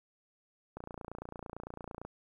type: click train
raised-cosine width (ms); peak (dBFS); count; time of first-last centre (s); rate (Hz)
1; -28; 38; 0.77-2.05; 28.9
effects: 11-bit